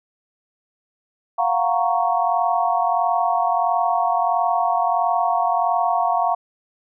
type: chord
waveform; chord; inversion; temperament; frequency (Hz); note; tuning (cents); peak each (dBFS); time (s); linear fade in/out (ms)
sine; Gb major seventh; third; equal; 698.5 / 740 / 932.3 / 1108.7; F5 / Gb5 / Bb5 / Db6; 0 / 0 / 0 / 0; -20 / -23 / -23 / -24; 1.38-6.35; 10
effects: none